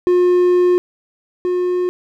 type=tone pair in turn; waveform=triangle; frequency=358 / 359.8 Hz; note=F4 / F#4; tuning=+43 / -48 cents; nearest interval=unison; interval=9 cents; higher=second; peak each=-8 / -13 dBFS; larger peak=first; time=0.07-0.78 / 1.45-1.89 s; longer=first; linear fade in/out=0 ms; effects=none